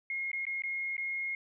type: tone with dropouts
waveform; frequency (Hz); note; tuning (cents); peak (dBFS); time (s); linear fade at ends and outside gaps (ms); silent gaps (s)
sine; 2150; C7; +47; -32; 0.1-1.35; 2; 0.316-0.331 / 0.453-0.467 / 0.621-0.636 / 0.967-0.979
effects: none